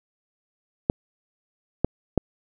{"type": "clicks", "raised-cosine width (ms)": 2, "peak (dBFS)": -5, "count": 3, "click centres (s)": [0.899, 1.846, 2.177], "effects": []}